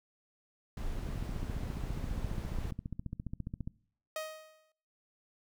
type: noise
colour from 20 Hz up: brown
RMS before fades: -38 dBFS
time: 0.77-2.71 s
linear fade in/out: 2 ms
type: click train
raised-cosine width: 5 ms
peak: -26 dBFS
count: 39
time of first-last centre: 1.09-3.675 s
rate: 14.7 Hz
type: tone with exponential decay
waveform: sawtooth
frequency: 627 Hz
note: D#5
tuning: 13 cents sharp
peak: -30 dBFS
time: 4.16-4.72 s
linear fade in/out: 2 ms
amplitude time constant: 120 ms
effects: noise-tail reverb RT60 0.6 s tail -23 dB re dry